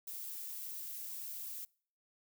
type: noise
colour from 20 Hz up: violet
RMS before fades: -44 dBFS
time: 0.07-1.65 s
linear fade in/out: 5 ms
effects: noise-tail reverb RT60 0.5 s tail -25 dB re dry